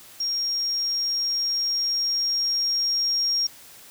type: tone with level ramp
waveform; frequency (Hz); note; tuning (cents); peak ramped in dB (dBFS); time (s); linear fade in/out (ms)
sine; 5580; F8; -2; -23 to -20; 0.2-3.47; 5
effects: white hiss -47 dBFS RMS until 3.9 s